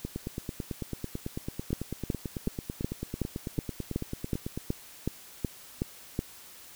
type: two click trains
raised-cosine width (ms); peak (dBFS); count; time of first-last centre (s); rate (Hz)
3; -15 / -20; 13 / 42; 1.73-6.191 / 0.05-4.575; 2.69 / 9.06
effects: white hiss -50 dBFS RMS until 6.75 s